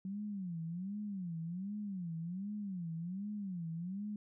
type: tone with vibrato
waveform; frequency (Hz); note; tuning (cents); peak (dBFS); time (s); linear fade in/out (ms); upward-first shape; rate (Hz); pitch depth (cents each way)
sine; 185; F#3; 0; -38; 0.05-4.16; 2; sine; 1.3; 220
effects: none